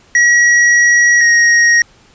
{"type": "tone pair in turn", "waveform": "square", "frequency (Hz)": [1914, 1878.9], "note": ["A#6", "A#6"], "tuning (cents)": [45, 13], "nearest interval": "unison", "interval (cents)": 32, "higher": "first", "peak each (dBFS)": -7, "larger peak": "neither", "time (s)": [[0.15, 1.21], [1.21, 1.82]], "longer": "first", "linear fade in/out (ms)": 2, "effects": ["pink hiss -47 dBFS RMS until 2.14 s", "resampled to 16000 Hz"]}